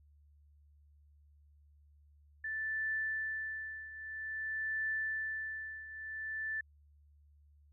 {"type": "tone with tremolo", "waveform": "sine", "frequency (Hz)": 1760, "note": "A6", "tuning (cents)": 0, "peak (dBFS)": -32, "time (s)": [2.44, 6.61], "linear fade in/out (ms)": 5, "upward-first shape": "triangle", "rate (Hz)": 0.51, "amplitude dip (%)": 80, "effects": ["added 73 Hz sine -61 dBFS peak until 7.72 s"]}